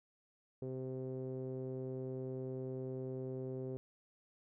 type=tone with low-pass filter; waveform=sawtooth; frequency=130 Hz; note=C3; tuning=11 cents flat; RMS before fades=-42 dBFS; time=0.62-3.77 s; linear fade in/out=0 ms; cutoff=440 Hz; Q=4.8; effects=none